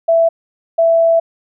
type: tone pair in turn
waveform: sine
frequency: 663 / 663 Hz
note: E5 / E5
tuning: +10 / +10 cents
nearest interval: unison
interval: 0 cents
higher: neither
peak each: -8 dBFS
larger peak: neither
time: 0.08-0.29 / 0.78-1.2 s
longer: second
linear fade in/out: 10 ms
effects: none